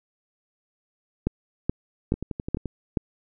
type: two click trains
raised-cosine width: 3 ms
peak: -9 / -17 dBFS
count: 5 / 7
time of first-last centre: 1.27-2.972 / 2.14-2.657 s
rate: 2.35 / 11.6 Hz
effects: none